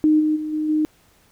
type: tone with level steps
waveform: sine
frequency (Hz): 307.6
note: D#4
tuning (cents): -20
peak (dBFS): -12 / -16 / -24 / -20 / -16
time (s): 0.04-0.85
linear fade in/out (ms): 0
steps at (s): 0.19 / 0.35 / 0.52 / 0.68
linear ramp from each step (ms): 20
effects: pink hiss -57 dBFS RMS until 1.31 s